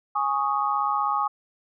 sine chord, Ab suspended fourth, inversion none, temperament equal, 830.6 / 1108.7 / 1244.5 Hz, Ab5 / Db6 / Eb6, 0 / 0 / 0 cents, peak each -26 dBFS, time 0.15-1.28 s, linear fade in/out 10 ms, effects none

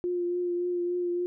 sine tone with vibrato, 352.8 Hz, F4, 18 cents sharp, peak -26 dBFS, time 0.04-1.26 s, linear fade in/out 0 ms, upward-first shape triangle, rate 3.5 Hz, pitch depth 22 cents each way, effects none

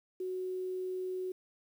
sine tone with quantisation, 370 Hz, F#4, in tune, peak -34 dBFS, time 0.2-1.32 s, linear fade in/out 5 ms, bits 10, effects none

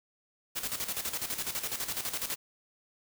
white noise with tremolo, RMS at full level -33 dBFS, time 0.55-2.36 s, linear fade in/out 20 ms, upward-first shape square, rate 12 Hz, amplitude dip 65%, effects none

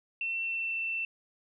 sine tone with pitch glide, 2698 to 2681 Hz, E7 to E7, +40 to +29 cents, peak -30 dBFS, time 0.21-1.05 s, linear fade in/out 2 ms, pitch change -11 cents, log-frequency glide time 0.45-0.77 s, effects none

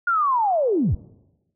sine linear sweep, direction down, 1437 to 55 Hz, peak -17 dBFS, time 0.07-0.95 s, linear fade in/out 5 ms, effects noise-tail reverb RT60 1.0 s tail -21 dB re dry

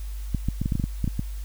clicks, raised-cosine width 5 ms, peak -12 dBFS, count 11, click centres 0.347 / 0.486 / 0.616 / 0.659 / 0.722 / 0.754 / 0.798 / 0.84 / 1.043 / 1.077 / 1.194 s, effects added 50 Hz sine -30 dBFS peak until 1.44 s + white hiss -50 dBFS RMS until 1.44 s

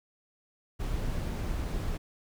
brown noise, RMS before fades -32 dBFS, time 0.79-1.98 s, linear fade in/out 20 ms, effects none

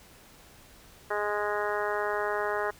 harmonic tone, 207.7 Hz, G#3, in tune, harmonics 2 / 3 / 4 / 5 / 6 / 7 / 8 / 9, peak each -32 / -34 / -35 / -36 / -37 / -37 / -38 / -39 dBFS, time 1.1-2.71 s, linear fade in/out 10 ms, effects pink hiss -54 dBFS RMS until 2.79 s

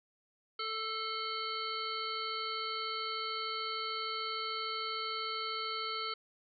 harmonic tone with a mistuned harmonic, 441.7 Hz, A4, 7 cents sharp, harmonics 1 / 3 / 5 / 7 / 9 / 10, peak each -45 / -38 / -44 / -43 / -46 / -42 dBFS, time 0.59-6.14 s, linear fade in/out 5 ms, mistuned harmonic 5, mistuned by -37 cents, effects none

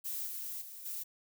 violet noise with level steps, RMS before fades -38 / -41 / -48 / -40 dBFS, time 0.04-1.04 s, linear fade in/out 20 ms, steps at 0.26 / 0.61 / 0.85 s, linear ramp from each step 10 ms, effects none

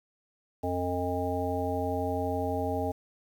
harmonic tone, 89.4 Hz, F2, 41 cents sharp, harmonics 1 / 3 / 5 / 7 / 9, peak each -34 / -34 / -34 / -34 / -34 dBFS, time 0.63-2.92 s, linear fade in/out 10 ms, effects 9-bit

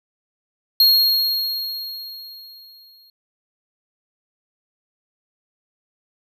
square tone with exponential decay, 4271 Hz, C8, 35 cents sharp, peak -10 dBFS, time 0.8-3.1 s, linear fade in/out 2 ms, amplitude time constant 500 ms, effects none

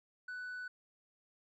triangle tone with hard clipping, 1490 Hz, F#6, 12 cents sharp, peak -40 dBFS, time 0.28-0.68 s, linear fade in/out 5 ms, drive 1 dB, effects none

